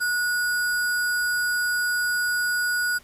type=tone with sample-and-hold; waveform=sine; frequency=1460 Hz; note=F#6; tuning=24 cents flat; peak=-21 dBFS; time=0-2.99 s; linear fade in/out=20 ms; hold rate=6300 Hz; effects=pink hiss -53 dBFS RMS until 3.03 s + resampled to 32000 Hz